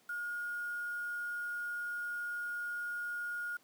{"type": "tone with quantisation", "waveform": "sine", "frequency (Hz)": 1431, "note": "F6", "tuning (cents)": 42, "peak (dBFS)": -36, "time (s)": [0.09, 3.57], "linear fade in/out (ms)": 5, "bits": 9, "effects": ["pink hiss -67 dBFS RMS until 3.63 s", "high-pass 200 Hz 12 dB/octave"]}